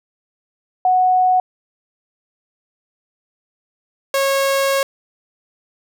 sine / sawtooth tone pair in turn, 738 / 547.2 Hz, F#5 / C#5, -5 / -23 cents, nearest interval perfect fourth, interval 518 cents, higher first, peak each -11 dBFS, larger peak neither, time 0.85-1.4 / 4.14-4.83 s, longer second, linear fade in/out 2 ms, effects none

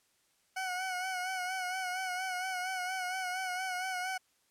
20% pulse tone with vibrato, 740 Hz, F#5, in tune, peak -29 dBFS, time 0.56-4.18 s, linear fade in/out 10 ms, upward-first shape sine, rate 4.3 Hz, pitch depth 45 cents each way, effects white hiss -72 dBFS RMS until 4.5 s + low-pass 11000 Hz 12 dB/octave

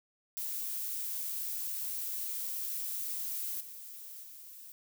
violet noise with level steps, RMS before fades -37 / -47 / -50 dBFS, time 0.37-4.72 s, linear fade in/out 0 ms, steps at 3.6 / 4.23 s, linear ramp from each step 10 ms, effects none

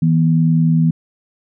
sine tone pair together, 161.98 / 242.7 Hz, E3 / B3, -30 / -30 cents, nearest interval perfect fifth, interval 700 cents, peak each -11 / -18 dBFS, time 0.02-0.91 s, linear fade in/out 5 ms, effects none

